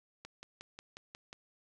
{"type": "click train", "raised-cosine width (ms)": 0.2, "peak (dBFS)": -29, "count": 7, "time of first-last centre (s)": [0.25, 1.329], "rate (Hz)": 5.56, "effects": []}